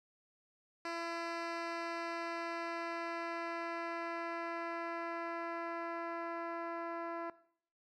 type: tone with low-pass filter sweep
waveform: 10% pulse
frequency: 336.6 Hz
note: E4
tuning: 36 cents sharp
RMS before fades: -41 dBFS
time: 0.85-7.3 s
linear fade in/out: 2 ms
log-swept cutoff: 4900 to 1300 Hz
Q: 0.83
effects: noise-tail reverb RT60 0.6 s tail -18 dB re dry